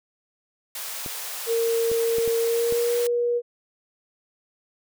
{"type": "high-pass noise", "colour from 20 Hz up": "white", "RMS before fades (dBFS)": -33, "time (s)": [0.75, 3.07], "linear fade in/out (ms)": 2, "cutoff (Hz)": 480, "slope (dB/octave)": 24}
{"type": "clicks", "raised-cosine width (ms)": 2, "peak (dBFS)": -21, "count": 5, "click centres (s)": [1.062, 1.916, 2.184, 2.277, 2.724]}
{"type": "tone with pitch glide", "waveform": "sine", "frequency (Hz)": [460, 479.3], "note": ["A#4", "A#4"], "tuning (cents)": [-23, 48], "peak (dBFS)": -20, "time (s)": [1.46, 3.42], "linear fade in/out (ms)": 50, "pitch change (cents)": 71, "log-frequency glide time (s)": [2.4, 3.01]}
{"effects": []}